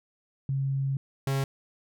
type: tone pair in turn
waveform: sine / 45% pulse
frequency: 136.2 / 136.2 Hz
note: C#3 / C#3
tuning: -30 / -30 cents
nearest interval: unison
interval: 0 cents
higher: neither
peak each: -25 dBFS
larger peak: neither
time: 0.49-0.97 / 1.27-1.44 s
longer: first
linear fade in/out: 2 ms
effects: none